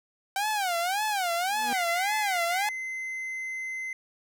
sawtooth tone with vibrato, 765 Hz, G5, 42 cents flat, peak -22 dBFS, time 0.36-2.69 s, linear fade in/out 2 ms, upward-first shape sine, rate 1.8 Hz, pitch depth 210 cents each way
sawtooth tone with exponential growth, 242.1 Hz, B3, 34 cents flat, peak -27 dBFS, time 1.42-1.73 s, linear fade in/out 2 ms, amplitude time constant 67 ms
triangle tone with pitch glide, 2048 to 2060 Hz, C7 to C7, -38 to -28 cents, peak -30 dBFS, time 1.74-3.93 s, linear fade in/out 2 ms, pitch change +10 cents, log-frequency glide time 2.28-2.86 s
effects none

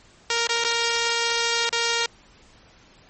5% pulse tone with dropouts, 466.2 Hz, A#4, in tune, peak -9 dBFS, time 0.3-2.06 s, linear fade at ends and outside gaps 2 ms, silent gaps 0.471-0.492 / 0.64-0.647 / 1.692-1.727 s, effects pink hiss -53 dBFS RMS until 3.09 s + MP3 32 kbps

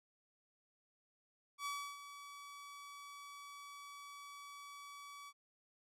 sawtooth tone with ADSR envelope, 1142 Hz, D6, 49 cents flat, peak -35 dBFS, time 1.58-5.33 s, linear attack 78 ms, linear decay 310 ms, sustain -12 dB, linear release 48 ms, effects low-pass 12000 Hz 12 dB/octave

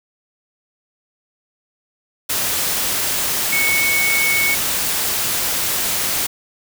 sine tone in noise, 2214 Hz, C#7, 3 cents flat, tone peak -16 dBFS, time 3.52-4.55 s, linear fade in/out 10 ms, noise white, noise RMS -20 dBFS, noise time 2.29-6.27 s, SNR +1 dB, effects none

